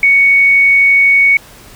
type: tone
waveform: sine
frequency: 2227 Hz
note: C#7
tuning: 7 cents sharp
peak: -5 dBFS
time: 0.03-1.37 s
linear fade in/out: 2 ms
effects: pink hiss -38 dBFS RMS until 1.75 s